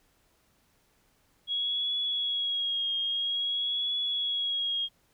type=tone with vibrato; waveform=sine; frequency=3314 Hz; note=G#7; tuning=4 cents flat; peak=-27 dBFS; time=1.47-4.89 s; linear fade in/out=50 ms; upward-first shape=triangle; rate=0.5 Hz; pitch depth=41 cents each way; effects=pink hiss -68 dBFS RMS until 5.13 s